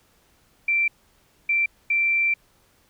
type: tone bursts at uneven times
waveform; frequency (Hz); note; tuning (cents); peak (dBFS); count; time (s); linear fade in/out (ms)
sine; 2349; D7; 0; -18; 3; 0.68-0.88 / 1.49-1.66 / 1.9-2.34; 5
effects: pink hiss -61 dBFS RMS until 2.89 s